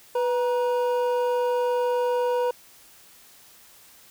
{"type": "tone pair together", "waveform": "triangle", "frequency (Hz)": [493.9, 947.6], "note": ["B4", "A#5"], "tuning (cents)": [0, 28], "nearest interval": "major seventh", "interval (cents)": 1128, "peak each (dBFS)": [-20, -26], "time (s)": [0.15, 2.51], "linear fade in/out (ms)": 5, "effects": ["white hiss -52 dBFS RMS until 4.1 s"]}